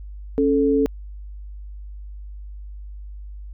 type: tone pair together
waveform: sine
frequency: 276.4 / 438.8 Hz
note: C#4 / A4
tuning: -5 / -5 cents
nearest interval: minor sixth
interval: 800 cents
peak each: -18 dBFS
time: 0.38-0.86 s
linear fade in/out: 0 ms
effects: added 50 Hz sine -33 dBFS peak until 3.53 s